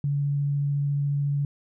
sine tone with vibrato, 142.6 Hz, C#3, 49 cents sharp, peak -22 dBFS, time 0.04-1.45 s, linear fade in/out 2 ms, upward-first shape triangle, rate 14 Hz, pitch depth 9 cents each way, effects none

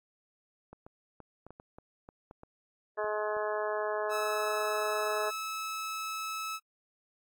clicks, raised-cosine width 1 ms, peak -34 dBFS, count 12, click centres 0.73 / 0.865 / 1.203 / 1.466 / 1.506 / 1.599 / 1.785 / 2.089 / 2.311 / 2.434 / 3.044 / 3.367 s
harmonic tone, 211.9 Hz, G#3, 35 cents sharp, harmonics 2 / 3 / 4 / 5 / 6 / 7 / 8, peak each -35 / -34 / -40 / -38 / -43 / -45 / -41 dBFS, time 2.97-5.31 s, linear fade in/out 20 ms
sawtooth tone, 1300 Hz, E6, 24 cents flat, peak -31 dBFS, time 4.09-6.6 s, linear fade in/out 50 ms
effects AAC 64 kbps

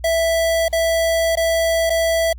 square tone with dropouts, 659.3 Hz, E5, in tune, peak -16 dBFS, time 0.04-2.33 s, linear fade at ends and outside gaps 5 ms, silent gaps 0.683-0.727 / 1.355-1.371 / 1.897-1.902 s, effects added 60 Hz sine -32 dBFS peak until 2.38 s + Opus 48 kbps

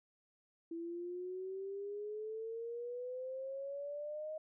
sine exponential sweep, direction up, 330.7 to 628 Hz, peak -40 dBFS, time 0.71-4.38 s, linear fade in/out 5 ms, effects none

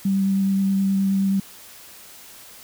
sine tone with vibrato, 194.6 Hz, G3, 12 cents flat, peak -17 dBFS, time 0.05-1.4 s, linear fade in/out 5 ms, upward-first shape triangle, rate 9.5 Hz, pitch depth 13 cents each way, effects white hiss -44 dBFS RMS until 2.63 s

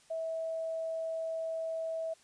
sine tone, 650 Hz, E5, 24 cents flat, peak -33 dBFS, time 0.1-2.14 s, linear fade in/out 10 ms, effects white hiss -63 dBFS RMS until 2.23 s + resampled to 22050 Hz

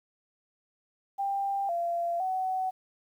sine tone with pitch steps, 792 / 686 / 751 Hz, G5 / F5 / F#5, +18 / -31 / +26 cents, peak -27 dBFS, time 1.18-2.71 s, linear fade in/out 20 ms, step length 510 ms, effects 10-bit

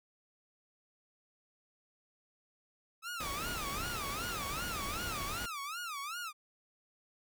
sawtooth tone with vibrato, 1265 Hz, D#6, 28 cents sharp, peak -35 dBFS, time 3.02-6.33 s, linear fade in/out 50 ms, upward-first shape sine, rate 2.6 Hz, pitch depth 230 cents each way
pink noise, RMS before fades -41 dBFS, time 3.2-5.46 s, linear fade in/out 5 ms
effects none

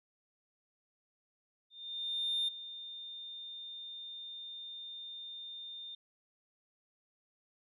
sine tone with ADSR envelope, 3620 Hz, A7, 48 cents sharp, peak -28 dBFS, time 1.7-5.95 s, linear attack 780 ms, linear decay 10 ms, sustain -15 dB, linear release 4 ms, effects tanh soft clip ceiling -28 dBFS

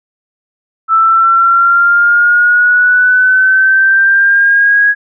sine exponential sweep, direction up, 1318.5 to 1661.2 Hz, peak -5 dBFS, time 0.88-4.95 s, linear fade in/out 50 ms, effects none

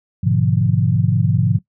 sine chord, G# diminished seventh, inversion none, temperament equal with one note detuned, 103.83 / 123.47 / 146.83 / 172.51 Hz, G#2 / B2 / D3 / F3, 0 / 0 / 0 / -21 cents, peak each -18 / -18 / -19 / -19 dBFS, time 0.23-1.59 s, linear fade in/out 10 ms, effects noise-tail reverb RT60 0.1 s tail -18 dB re dry

